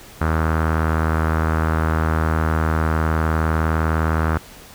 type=tone with low-pass filter; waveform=sawtooth; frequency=79.7 Hz; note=D#2; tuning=42 cents sharp; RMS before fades=-19 dBFS; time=0.21-4.38 s; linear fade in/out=5 ms; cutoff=1400 Hz; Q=3.4; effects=pink hiss -42 dBFS RMS until 4.74 s